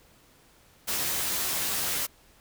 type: noise with comb filter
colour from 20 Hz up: white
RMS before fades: -29 dBFS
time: 0.87-2.07 s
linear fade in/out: 20 ms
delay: 14 ms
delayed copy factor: +0.55
effects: pink hiss -59 dBFS RMS until 2.4 s